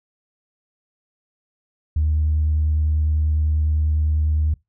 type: tone with vibrato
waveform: sine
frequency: 76.7 Hz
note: D#2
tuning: 24 cents flat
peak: -15 dBFS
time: 1.96-4.54 s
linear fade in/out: 5 ms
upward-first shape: sine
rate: 10 Hz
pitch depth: 11 cents each way
effects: noise-tail reverb RT60 0.2 s tail -24 dB re dry + tanh soft clip ceiling -12 dBFS